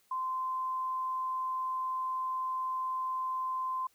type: tone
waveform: sine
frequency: 1036 Hz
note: C6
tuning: 17 cents flat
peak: -31 dBFS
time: 0.11-3.87 s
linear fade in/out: 5 ms
effects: white hiss -69 dBFS RMS until 3.94 s